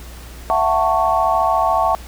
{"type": "chord", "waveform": "sine", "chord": "F# minor seventh", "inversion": "third", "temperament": "just", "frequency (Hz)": [666, 740, 888, 1110], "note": ["E5", "F#5", "A5", "C#6"], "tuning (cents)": [18, 0, 16, 2], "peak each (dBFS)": -19, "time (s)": [0.5, 1.95], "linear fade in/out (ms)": 0, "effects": ["added 60 Hz sine -34 dBFS peak until 2.07 s", "pink hiss -40 dBFS RMS until 2.07 s"]}